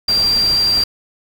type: tone in noise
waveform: sine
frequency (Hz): 4728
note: D8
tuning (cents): +11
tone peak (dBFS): -12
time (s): 0.08-0.84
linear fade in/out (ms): 5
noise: pink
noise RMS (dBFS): -27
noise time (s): 0.08-0.84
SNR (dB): +12
effects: none